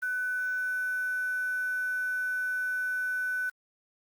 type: tone with quantisation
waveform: sine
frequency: 1500 Hz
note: F#6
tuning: 23 cents sharp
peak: -28 dBFS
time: 0.02-3.5 s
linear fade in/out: 10 ms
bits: 8
effects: Opus 32 kbps